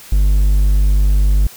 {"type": "tone", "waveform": "triangle", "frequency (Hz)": 50, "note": "G1", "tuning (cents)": 35, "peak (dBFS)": -7, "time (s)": [0.12, 1.47], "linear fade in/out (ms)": 5, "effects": ["white hiss -38 dBFS RMS until 1.56 s"]}